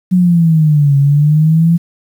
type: exponential two-way sweep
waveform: sine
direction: down then up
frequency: 185 to 138.59 to 170.6 Hz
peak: -6 dBFS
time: 0.11-1.78 s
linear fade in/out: 20 ms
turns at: 0.97 s
effects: 7-bit